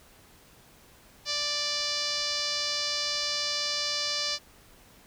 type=tone with low-pass filter; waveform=5% pulse; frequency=587.3 Hz; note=D5; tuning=in tune; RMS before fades=-30 dBFS; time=1.25-4.39 s; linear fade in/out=50 ms; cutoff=5000 Hz; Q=3.6; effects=pink hiss -56 dBFS RMS until 5.06 s